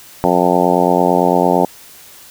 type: harmonic tone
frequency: 88.9 Hz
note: F2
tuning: 31 cents sharp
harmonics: 2 / 3 / 4 / 5 / 6 / 7 / 8 / 9 / 10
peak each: -19 / -19 / -19 / -19 / -19 / -19 / -19 / -19 / -19 dBFS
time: 0.24-1.65 s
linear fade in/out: 0 ms
effects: white hiss -40 dBFS RMS until 2.3 s